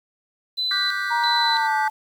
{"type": "tone with tremolo", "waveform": "sine", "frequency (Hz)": 4012, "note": "B7", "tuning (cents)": 26, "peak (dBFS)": -21, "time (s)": [0.57, 1.68], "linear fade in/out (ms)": 20, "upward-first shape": "square", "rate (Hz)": 1.5, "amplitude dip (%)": 80}
{"type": "chord", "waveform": "triangle", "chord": "G major seventh", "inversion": "second", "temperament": "just", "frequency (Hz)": [1176, 1470, 1568, 1960], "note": ["D6", "F#6", "G6", "B6"], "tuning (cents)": [2, -12, 0, -14], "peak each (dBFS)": [-29, -28, -25, -28], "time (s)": [0.71, 1.88], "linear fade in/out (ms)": 2}
{"type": "tone with pitch glide", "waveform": "sine", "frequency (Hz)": [942, 868.8], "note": ["A#5", "A5"], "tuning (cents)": [18, -22], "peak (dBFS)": -20, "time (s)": [1.1, 1.9], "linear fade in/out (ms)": 20, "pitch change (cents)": -140, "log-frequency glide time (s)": [1.38, 1.77]}
{"effects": ["8-bit"]}